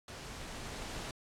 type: noise with level ramp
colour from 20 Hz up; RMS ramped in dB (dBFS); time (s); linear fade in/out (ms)
pink; -46 to -41; 0.08-1.11; 2
effects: low-pass 8000 Hz 12 dB/octave + AAC 64 kbps